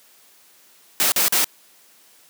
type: noise bursts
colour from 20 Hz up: white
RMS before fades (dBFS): -18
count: 3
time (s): 1-1.444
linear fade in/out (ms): 0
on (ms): 120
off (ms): 42
effects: white hiss -53 dBFS RMS until 2.29 s + high-pass 200 Hz 12 dB/octave